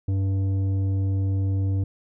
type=tone with tanh clipping; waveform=sine; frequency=96.8 Hz; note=G2; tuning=21 cents flat; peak=-22 dBFS; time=0.08-1.84 s; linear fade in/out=5 ms; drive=9 dB; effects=none